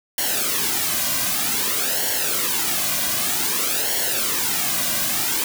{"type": "noise with flanger", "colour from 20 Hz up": "white", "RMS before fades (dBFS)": -22, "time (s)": [0.18, 5.44], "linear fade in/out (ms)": 2, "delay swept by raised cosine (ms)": [0.8, 2.3], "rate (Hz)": 0.53, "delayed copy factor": -0.7, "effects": []}